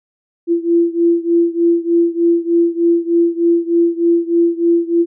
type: beating tone pair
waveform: sine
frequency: 338.3 / 341.6 Hz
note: E4 / F4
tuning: +45 / -38 cents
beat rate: 3.3 Hz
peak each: -13 / -15 dBFS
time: 0.47-5.06 s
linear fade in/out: 50 ms
effects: none